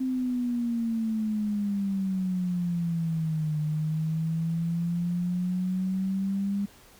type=exponential two-way sweep; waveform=sine; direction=down then up; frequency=261.6 to 151.6 to 201.8 Hz; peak=-25 dBFS; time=0-6.66 s; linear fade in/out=10 ms; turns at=3.59 s; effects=pink hiss -54 dBFS RMS until 6.99 s